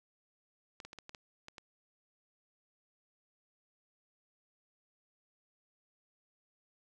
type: clicks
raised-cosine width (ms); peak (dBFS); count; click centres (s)
0.2; -30; 8; 0.802 / 0.85 / 0.931 / 0.987 / 1.094 / 1.148 / 1.484 / 1.582
effects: none